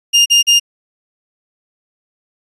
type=tone bursts; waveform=30% pulse; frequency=2817 Hz; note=F7; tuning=14 cents sharp; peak=-4 dBFS; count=3; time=0.13-0.598 s; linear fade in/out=20 ms; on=130 ms; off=39 ms; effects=resampled to 24000 Hz